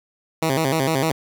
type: tone with vibrato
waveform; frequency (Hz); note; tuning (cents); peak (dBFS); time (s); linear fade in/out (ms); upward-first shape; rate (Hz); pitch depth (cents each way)
10% pulse; 146.83; D3; 0; -10; 0.42-1.12; 5; square; 6.6; 160
effects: 7-bit